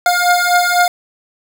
25% pulse beating tone pair, 708 / 712 Hz, F5 / F5, +23 / +33 cents, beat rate 4 Hz, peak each -10 dBFS, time 0.06-0.88 s, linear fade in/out 2 ms, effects none

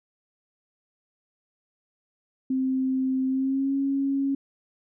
sine tone with pitch glide, 261.8 to 274.8 Hz, C4 to C#4, +1 to -15 cents, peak -22 dBFS, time 2.5-4.35 s, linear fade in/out 5 ms, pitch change +84 cents, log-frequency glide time 3.27-3.75 s, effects none

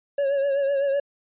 triangle tone with vibrato, 556 Hz, C#5, 5 cents sharp, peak -18 dBFS, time 0.18-1 s, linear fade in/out 5 ms, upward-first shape triangle, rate 7.9 Hz, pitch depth 53 cents each way, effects resampled to 8000 Hz

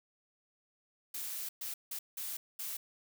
blue noise bursts at uneven times, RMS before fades -40 dBFS, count 5, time 1.14-1.49 / 1.61-1.74 / 1.91-1.99 / 2.17-2.37 / 2.59-2.77 s, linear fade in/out 5 ms, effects none

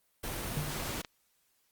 pink noise, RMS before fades -37 dBFS, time 0.23-1.02 s, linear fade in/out 10 ms
sine tone with exponential decay, 147.8 Hz, D3, 11 cents sharp, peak -28 dBFS, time 0.57-0.91 s, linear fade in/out 2 ms, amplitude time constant 72 ms
clicks, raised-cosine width 0.2 ms, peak -23 dBFS, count 2, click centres 0.8 / 1.048 s
effects white hiss -73 dBFS RMS until 1.71 s + Opus 32 kbps

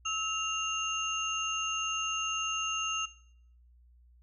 sine tone cluster, 1293 / 2788 / 6410 Hz, E6 / F7 / G8, -34 / -4 / +38 cents, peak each -35 / -33 / -36 dBFS, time 0.05-3.06 s, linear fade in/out 10 ms, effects noise-tail reverb RT60 0.7 s tail -20 dB re dry + added 60 Hz sine -57 dBFS peak until 4.22 s

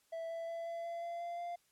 triangle tone with pitch steps, 659.3 / 664.3 / 669.3 / 674.3 / 679.4 / 684.5 / 689.7 / 694.9 Hz, E5 / E5 / E5 / E5 / F5 / F5 / F5 / F5, 0 / +13 / +26 / +39 / -48 / -35 / -22 / -9 cents, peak -37 dBFS, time 0.12-1.56 s, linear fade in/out 10 ms, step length 180 ms, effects white hiss -73 dBFS RMS until 1.71 s + low-pass 12000 Hz 12 dB/octave

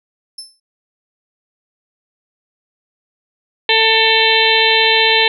35% pulse tone with exponential decay, 5280 Hz, E8, 2 cents sharp, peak -22 dBFS, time 0.38-0.6 s, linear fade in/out 5 ms, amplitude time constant 46 ms
harmonic tone, 446.1 Hz, A4, 24 cents sharp, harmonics 1 / 2 / 4 / 5 / 6 / 7 / 8 / 9, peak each -18 / -18 / -18 / -18 / -18 / -18 / -18 / -18 dBFS, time 3.69-5.28 s, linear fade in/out 2 ms
effects none

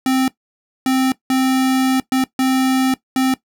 square tone bursts at uneven times, 261.6 Hz, C4, in tune, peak -14 dBFS, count 6, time 0.06-0.28 / 0.86-1.12 / 1.3-2 / 2.12-2.24 / 2.39-2.94 / 3.16-3.34 s, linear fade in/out 2 ms, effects noise-tail reverb RT60 0.1 s tail -18 dB re dry

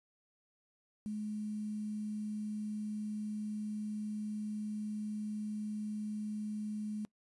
sine tone with quantisation, 211.9 Hz, G#3, 35 cents sharp, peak -36 dBFS, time 1.06-7.05 s, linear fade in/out 0 ms, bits 10, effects noise-tail reverb RT60 0.1 s tail -23 dB re dry + resampled to 24000 Hz

